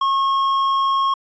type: tone with hard clipping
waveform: sine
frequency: 1087 Hz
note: C#6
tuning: 34 cents flat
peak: -17 dBFS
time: 0.01-1.14 s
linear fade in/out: 5 ms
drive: 6 dB
effects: resampled to 16000 Hz

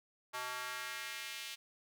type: tone with high-pass filter sweep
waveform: square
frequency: 125.7 Hz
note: B2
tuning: 31 cents sharp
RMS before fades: -43 dBFS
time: 0.33-1.56 s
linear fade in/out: 20 ms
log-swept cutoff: 1000 to 2900 Hz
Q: 1.5
effects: none

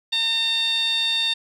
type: tone with band-pass filter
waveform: 15% pulse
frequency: 909 Hz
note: A#5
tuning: 44 cents flat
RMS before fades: -22 dBFS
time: 0.12-1.34 s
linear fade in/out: 10 ms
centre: 3900 Hz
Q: 6.4
effects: none

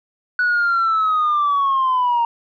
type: linear sweep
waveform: sine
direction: down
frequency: 1480 to 927 Hz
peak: -13 dBFS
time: 0.39-2.25 s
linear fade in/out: 2 ms
effects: tanh soft clip ceiling -12 dBFS

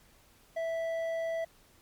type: tone with hard clipping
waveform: sine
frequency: 658 Hz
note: E5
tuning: 3 cents flat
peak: -32 dBFS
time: 0.56-1.45 s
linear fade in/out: 10 ms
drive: 6 dB
effects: pink hiss -62 dBFS RMS until 1.81 s + MP3 96 kbps

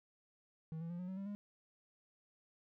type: tone with pitch steps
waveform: triangle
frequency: 160 / 166.7 / 173.68 / 180.95 / 188.52 / 196.42 / 204.6 Hz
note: D#3 / E3 / F3 / F#3 / F#3 / G3 / G#3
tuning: +49 / +20 / -9 / -38 / +33 / +4 / -26 cents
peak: -39 dBFS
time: 0.72-1.35 s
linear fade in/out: 0 ms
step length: 90 ms
effects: none

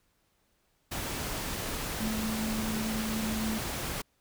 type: tone in noise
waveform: sine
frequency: 219 Hz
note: A3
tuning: 8 cents flat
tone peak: -31 dBFS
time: 2-3.59 s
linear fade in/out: 10 ms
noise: pink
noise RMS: -35 dBFS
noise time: 0.91-4.02 s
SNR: +1 dB
effects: pink hiss -72 dBFS RMS until 4.2 s

